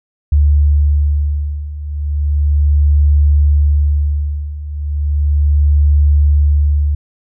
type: beating tone pair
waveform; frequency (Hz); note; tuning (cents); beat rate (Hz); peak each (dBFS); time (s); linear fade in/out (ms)
sine; 72.9 / 73.25; D2 / D2; -12 / -4; 0.35; -14 / -11; 0.32-6.95; 5
effects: none